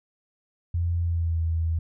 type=tone with pitch glide; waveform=sine; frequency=85.6 to 81.92 Hz; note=F2 to E2; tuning=-34 to -10 cents; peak=-22 dBFS; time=0.74-1.79 s; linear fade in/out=5 ms; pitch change=-76 cents; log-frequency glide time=1.02-1.41 s; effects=none

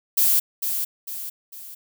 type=noise with echo; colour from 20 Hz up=violet; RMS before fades=-18 dBFS; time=0.17-0.4 s; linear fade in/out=10 ms; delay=450 ms; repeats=3; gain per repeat=-7 dB; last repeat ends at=1.75 s; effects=none

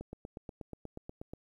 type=click train; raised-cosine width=2 ms; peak=-29 dBFS; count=12; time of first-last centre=0.01-1.335 s; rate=8.3 Hz; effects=11-bit

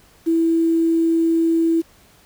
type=tone with quantisation; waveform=sine; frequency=329.6 Hz; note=E4; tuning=in tune; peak=-14 dBFS; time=0.26-1.82 s; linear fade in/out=20 ms; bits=7; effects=pink hiss -52 dBFS RMS until 2.25 s

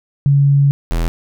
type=tone pair in turn; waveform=sine / square; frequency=140.7 / 41.65 Hz; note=C#3 / E1; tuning=+26 / +19 cents; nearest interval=octave + major sixth; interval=2107 cents; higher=first; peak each=-8 / -15 dBFS; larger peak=first; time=0.26-0.71 / 0.91-1.08 s; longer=first; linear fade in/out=0 ms; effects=none

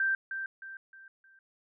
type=tone with echo; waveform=sine; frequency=1568 Hz; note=G6; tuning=in tune; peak=-25 dBFS; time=0-0.15 s; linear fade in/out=2 ms; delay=310 ms; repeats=4; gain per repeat=-8 dB; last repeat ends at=1.39 s; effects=none

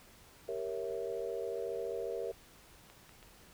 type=chord; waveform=sine; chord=G diminished seventh; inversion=none; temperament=equal; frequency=392 / 466.2 / 554.4 / 659.3 Hz; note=G4 / Bb4 / Db5 / Fb5; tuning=0 / 0 / 0 / 0 cents; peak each=-41 / -38 / -43 / -44 dBFS; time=0.48-2.32 s; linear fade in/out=10 ms
type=clicks; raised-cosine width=0.3 ms; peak=-39 dBFS; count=3; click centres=2.9 / 3.093 / 3.228 s
effects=pink hiss -59 dBFS RMS until 3.53 s

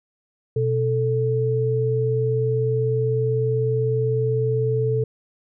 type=tone pair together; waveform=sine; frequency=124.01 / 440 Hz; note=B2 / A4; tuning=+8 / 0 cents; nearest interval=octave + minor seventh; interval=2192 cents; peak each=-21 dBFS; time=0.56-5.04 s; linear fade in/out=5 ms; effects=none

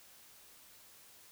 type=silence; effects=white hiss -59 dBFS RMS until 1.31 s

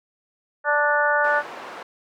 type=harmonic tone; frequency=293.7 Hz; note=D4; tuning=in tune; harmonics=2 / 3 / 4 / 5 / 6; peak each=-23 / -24 / -26 / -21 / -26 dBFS; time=0.64-1.43 s; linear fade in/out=50 ms
type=band-pass noise; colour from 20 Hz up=white; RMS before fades=-37 dBFS; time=1.24-1.83 s; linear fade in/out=5 ms; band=400 to 1200 Hz; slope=12 dB/octave
effects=none

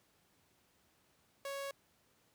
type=tone; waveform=sawtooth; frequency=554.4 Hz; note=C#5; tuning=in tune; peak=-36 dBFS; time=1.45-1.71 s; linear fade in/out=2 ms; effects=pink hiss -72 dBFS RMS until 2.34 s + high-pass 80 Hz 12 dB/octave

